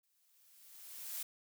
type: noise with exponential growth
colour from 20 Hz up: blue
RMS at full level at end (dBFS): -40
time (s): 0.03-1.23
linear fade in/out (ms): 5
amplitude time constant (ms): 260
effects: none